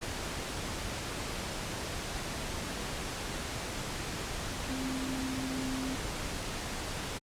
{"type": "tone in noise", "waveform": "sine", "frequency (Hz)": 261.6, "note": "C4", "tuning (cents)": 0, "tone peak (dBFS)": -34, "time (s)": [4.69, 5.96], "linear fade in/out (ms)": 20, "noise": "pink", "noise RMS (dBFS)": -37, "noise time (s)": [0.01, 7.19], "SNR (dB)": 0, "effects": ["low-pass 9000 Hz 12 dB/octave", "Opus 48 kbps"]}